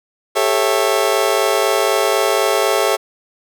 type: chord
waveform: 30% pulse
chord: A dominant seventh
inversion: third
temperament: just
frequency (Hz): 396 / 440 / 550 / 660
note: G4 / A4 / C#5 / E5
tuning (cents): +18 / 0 / -14 / +2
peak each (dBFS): -17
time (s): 0.35-2.97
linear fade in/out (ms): 20
effects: none